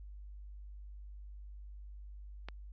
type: click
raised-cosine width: 0.3 ms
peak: -27 dBFS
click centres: 2.486 s
effects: added 50 Hz sine -46 dBFS peak until 2.72 s + resampled to 16000 Hz